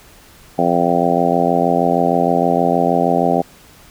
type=harmonic tone; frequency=86.4 Hz; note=F2; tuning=18 cents flat; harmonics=2 / 3 / 4 / 5 / 6 / 7 / 8 / 9; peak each=-21 / -20 / -23 / -22 / -22 / -21 / -19 / -19 dBFS; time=0.58-3.42 s; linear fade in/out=10 ms; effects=pink hiss -45 dBFS RMS until 3.9 s